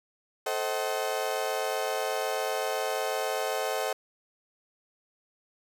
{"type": "chord", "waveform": "35% pulse", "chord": "A diminished seventh", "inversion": "none", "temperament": "just", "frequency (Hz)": [440, 528, 633.6, 760.3], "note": ["A4", "C5", "Eb5", "Gb5"], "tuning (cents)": [0, 16, 31, 47], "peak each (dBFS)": -32, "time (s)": [0.46, 3.93], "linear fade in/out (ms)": 5, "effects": []}